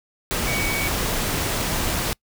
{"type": "tone in noise", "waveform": "sine", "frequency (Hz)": 2255, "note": "C#7", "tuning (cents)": 29, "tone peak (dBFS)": -26, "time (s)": [0.47, 0.88], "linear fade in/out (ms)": 0, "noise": "pink", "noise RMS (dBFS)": -24, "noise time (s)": [0.31, 2.13], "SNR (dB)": -5, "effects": ["noise-tail reverb RT60 0.1 s tail -26 dB re dry"]}